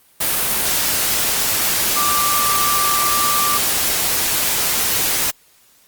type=tone in noise; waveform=sine; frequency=1174.7 Hz; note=D6; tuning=in tune; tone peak=-18 dBFS; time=1.96-3.58 s; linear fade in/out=10 ms; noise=white; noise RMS=-18 dBFS; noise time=0.2-5.31 s; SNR=-3 dB; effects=white hiss -53 dBFS RMS until 5.87 s + Opus 32 kbps